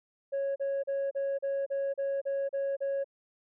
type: tone bursts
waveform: sine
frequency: 552 Hz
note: C#5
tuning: 7 cents flat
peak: -26 dBFS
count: 10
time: 0.32-3.044 s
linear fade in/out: 20 ms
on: 240 ms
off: 36 ms
effects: tanh soft clip ceiling -27 dBFS